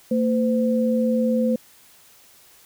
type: tone pair together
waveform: sine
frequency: 227.3 / 511.3 Hz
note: A#3 / C5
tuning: -43 / -40 cents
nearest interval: octave + major second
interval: 1403 cents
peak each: -19 / -22 dBFS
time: 0.11-1.56 s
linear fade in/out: 5 ms
effects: white hiss -52 dBFS RMS until 2.65 s